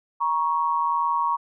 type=tone pair together; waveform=sine; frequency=946.4 / 1108.7 Hz; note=A#5 / C#6; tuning=+26 / 0 cents; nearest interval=minor third; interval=274 cents; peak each=-23 dBFS; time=0.2-1.37 s; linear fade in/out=20 ms; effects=none